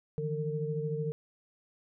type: tone cluster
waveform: sine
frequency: 150.1 / 163.4 / 453.5 Hz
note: D3 / E3 / A#4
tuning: +38 / -15 / -48 cents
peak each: -34 / -38 / -34 dBFS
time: 0.18-1.12 s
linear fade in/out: 0 ms
effects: none